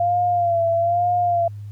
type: tone with vibrato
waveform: sine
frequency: 690 Hz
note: F5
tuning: 21 cents flat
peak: -16 dBFS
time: 0-1.48 s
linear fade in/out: 5 ms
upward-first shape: sine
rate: 1.1 Hz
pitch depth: 51 cents each way
effects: added 103 Hz sine -31 dBFS peak until 1.71 s + pink hiss -61 dBFS RMS until 1.71 s